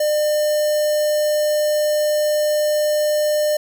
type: tone with notch filter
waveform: square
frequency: 602 Hz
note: D5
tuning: 43 cents sharp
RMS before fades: -18 dBFS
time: 0-3.57 s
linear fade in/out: 5 ms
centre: 2300 Hz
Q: 0.81
effects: none